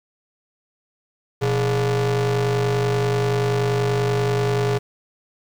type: ring-modulated tone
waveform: 45% pulse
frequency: 147.1 Hz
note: D3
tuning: 3 cents sharp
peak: -15 dBFS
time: 1.41-4.79 s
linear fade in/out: 20 ms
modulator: 269 Hz
effects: low-pass 7000 Hz 12 dB/octave + 8-bit